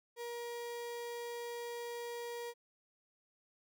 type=tone; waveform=35% pulse; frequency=474.4 Hz; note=A#4; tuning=30 cents sharp; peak=-39 dBFS; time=0.16-2.54 s; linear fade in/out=50 ms; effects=none